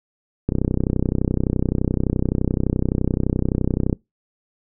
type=click train; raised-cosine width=3 ms; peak=-6 dBFS; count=110; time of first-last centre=0.49-3.928 s; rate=31.7 Hz; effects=noise-tail reverb RT60 0.2 s tail -24 dB re dry